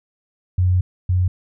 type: tone pair in turn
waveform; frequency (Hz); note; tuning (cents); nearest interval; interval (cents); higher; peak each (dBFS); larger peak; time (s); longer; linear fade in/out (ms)
sine; 91 / 91; F#2 / F#2; -28 / -28; unison; 0; neither; -13 / -14; first; 0.58-0.81 / 1.09-1.28; first; 5
effects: none